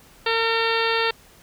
harmonic tone, 455 Hz, A#4, 42 cents flat, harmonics 1 / 2 / 3 / 4 / 5 / 6 / 7 / 8 / 9 / 10, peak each -24 / -27 / -27 / -27 / -32 / -28 / -33 / -30 / -36 / -33 dBFS, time 0.26-1.11 s, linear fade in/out 5 ms, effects pink hiss -51 dBFS RMS until 1.42 s

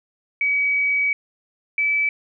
sine tone pair in turn, 2272 / 2304 Hz, C#7 / D7, +42 / -34 cents, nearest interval unison, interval 24 cents, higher second, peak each -17 dBFS, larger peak neither, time 0.41-1.13 / 1.78-2.09 s, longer first, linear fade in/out 2 ms, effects none

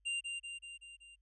square tone with echo, 2786 Hz, F7, 5 cents flat, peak -35 dBFS, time 0.05-0.21 s, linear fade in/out 20 ms, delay 190 ms, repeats 5, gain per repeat -4 dB, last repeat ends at 1.16 s, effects added 50 Hz sine -70 dBFS peak until 1.21 s + resampled to 24000 Hz

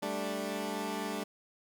15% pulse chord, G suspended second, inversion none, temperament equal, 196 / 220 / 293.7 Hz, G3 / A3 / D4, 0 / 0 / 0 cents, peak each -32 dBFS, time 0.02-1.24 s, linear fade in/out 10 ms, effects none

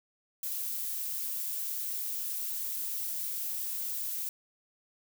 violet noise, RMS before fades -35 dBFS, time 0.43-4.29 s, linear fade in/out 2 ms, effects none

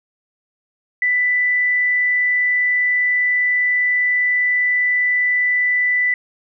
sine tone, 1985 Hz, B6, 8 cents sharp, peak -14 dBFS, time 1.02-6.14 s, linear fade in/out 2 ms, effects none

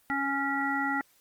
harmonic tone, 277.2 Hz, C#4, in tune, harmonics 1 / 3 / 5 / 7, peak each -32 / -32 / -32 / -32 dBFS, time 0.1-1.01 s, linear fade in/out 0 ms, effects white hiss -64 dBFS RMS until 1.2 s + Opus 24 kbps

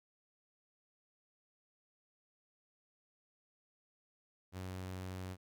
sawtooth tone, 92.8 Hz, F#2, 6 cents sharp, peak -38 dBFS, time 4.52-5.37 s, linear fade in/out 50 ms, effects none

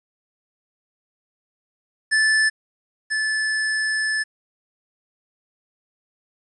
square tone pair in turn, 1748 / 1740.1 Hz, A6 / A6, -12 / -20 cents, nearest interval unison, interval 8 cents, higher first, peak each -16 / -21 dBFS, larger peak first, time 2.11-2.5 / 3.1-4.24 s, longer second, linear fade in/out 20 ms, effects resampled to 24000 Hz + 9-bit

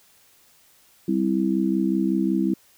sine chord, C major, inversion second, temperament just, 196.22 / 261.6 / 327 Hz, G3 / C4 / E4, +2 / 0 / -14 cents, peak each -23 / -25 / -23 dBFS, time 1.08-2.54 s, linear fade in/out 5 ms, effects white hiss -57 dBFS RMS until 2.77 s

